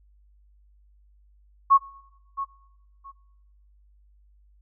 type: tone with echo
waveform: sine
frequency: 1100 Hz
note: C#6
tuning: 14 cents flat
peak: -12 dBFS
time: 1.7-1.78 s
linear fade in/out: 20 ms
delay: 670 ms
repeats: 2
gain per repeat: -14 dB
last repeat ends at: 3.12 s
effects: noise-tail reverb RT60 1.0 s tail -22 dB re dry + added 50 Hz sine -55 dBFS peak until 4.61 s